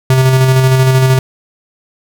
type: tone with tremolo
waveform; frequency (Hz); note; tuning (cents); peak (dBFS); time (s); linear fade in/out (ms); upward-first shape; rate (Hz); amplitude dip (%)
square; 130.81; C3; 0; -6; 0.1-1.19; 2; square; 13; 30
effects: none